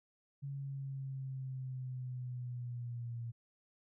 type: linear sweep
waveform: sine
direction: down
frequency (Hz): 139.8 to 116.54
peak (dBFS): -39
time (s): 0.42-3.32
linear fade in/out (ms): 20
effects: none